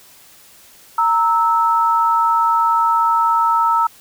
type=tone pair together; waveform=sine; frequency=925 / 1308.1 Hz; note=A#5 / E6; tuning=-14 / -14 cents; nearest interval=tritone; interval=600 cents; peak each=-15 dBFS; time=0.98-3.87 s; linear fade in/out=5 ms; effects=white hiss -46 dBFS RMS until 4 s